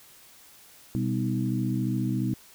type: harmonic tone with a mistuned harmonic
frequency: 63 Hz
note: B1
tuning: 35 cents sharp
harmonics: 2 / 3 / 4 / 5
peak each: -28 / -30 / -31 / -32 dBFS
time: 0.95-2.34 s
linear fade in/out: 0 ms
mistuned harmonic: 3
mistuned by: +78 cents
effects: white hiss -53 dBFS RMS until 2.54 s